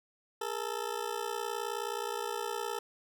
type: ring-modulated tone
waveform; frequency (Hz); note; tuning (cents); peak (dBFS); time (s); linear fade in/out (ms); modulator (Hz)
20% pulse; 440; A4; 0; -26; 0.41-2.79; 5; 29.6
effects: none